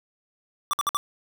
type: tone bursts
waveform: square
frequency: 1166 Hz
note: D6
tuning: 13 cents flat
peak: -22 dBFS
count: 4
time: 0.71-0.97 s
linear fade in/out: 0 ms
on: 23 ms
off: 56 ms
effects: none